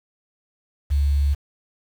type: tone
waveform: sine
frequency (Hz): 71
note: C#2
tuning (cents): +42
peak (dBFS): -16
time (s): 0.9-1.35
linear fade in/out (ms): 20
effects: 7-bit